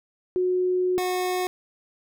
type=tone pair in turn; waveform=sine / 25% pulse; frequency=365.1 / 365.1 Hz; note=F#4 / F#4; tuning=-23 / -23 cents; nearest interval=unison; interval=0 cents; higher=neither; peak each=-20 / -20 dBFS; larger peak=neither; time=0.36-0.98 / 0.98-1.47 s; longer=first; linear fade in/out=0 ms; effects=none